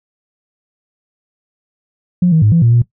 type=tone with pitch steps; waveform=sine; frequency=178.2 / 159.9 / 106 / 167.2 / 117 / 119.2 Hz; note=F3 / D#3 / G#2 / E3 / A#2 / A#2; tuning=+35 / +48 / +36 / +25 / +7 / +39 cents; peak=-6 dBFS; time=2.22-2.82 s; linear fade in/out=5 ms; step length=100 ms; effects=noise-tail reverb RT60 0.1 s tail -18 dB re dry + tanh soft clip ceiling -2 dBFS